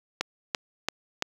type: click train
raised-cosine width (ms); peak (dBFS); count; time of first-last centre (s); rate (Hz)
0.2; -8; 4; 0.21-1.224; 2.96
effects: high-pass 200 Hz 12 dB/octave + 7-bit